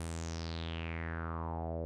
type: tone with low-pass filter sweep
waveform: sawtooth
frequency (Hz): 82.41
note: E2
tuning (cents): 0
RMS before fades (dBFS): -39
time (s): 0-1.85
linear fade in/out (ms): 0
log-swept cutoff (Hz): 9900 to 530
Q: 5
effects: none